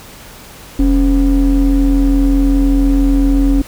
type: ring-modulated tone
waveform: triangle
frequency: 117.6 Hz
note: A#2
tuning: 16 cents sharp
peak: -3 dBFS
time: 0.79-3.62 s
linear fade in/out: 5 ms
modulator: 160 Hz
effects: pink hiss -36 dBFS RMS until 3.67 s